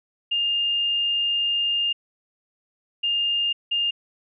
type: tone bursts at uneven times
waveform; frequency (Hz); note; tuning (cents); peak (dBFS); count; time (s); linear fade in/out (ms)
sine; 2816; F7; +14; -20; 3; 0.31-1.93 / 3.03-3.53 / 3.71-3.91; 10
effects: none